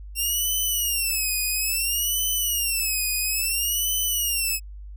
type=tone with vibrato; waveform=5% pulse; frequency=2737 Hz; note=F7; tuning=36 cents flat; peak=-14 dBFS; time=0.15-4.6 s; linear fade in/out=50 ms; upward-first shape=sine; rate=0.59 Hz; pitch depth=170 cents each way; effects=added 50 Hz sine -36 dBFS peak until 4.96 s